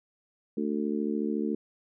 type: harmonic tone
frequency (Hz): 73.9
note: D2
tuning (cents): +11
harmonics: 3 / 4 / 5 / 6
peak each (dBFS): -30 / -32 / -34 / -36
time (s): 0.57-1.55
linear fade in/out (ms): 5
effects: none